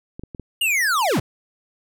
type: clicks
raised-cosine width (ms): 3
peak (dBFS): -21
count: 4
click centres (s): 0.195 / 0.236 / 0.348 / 0.397
type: linear sweep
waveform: square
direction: down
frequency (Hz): 2900 to 79.9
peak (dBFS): -18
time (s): 0.61-1.2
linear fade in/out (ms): 5
effects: none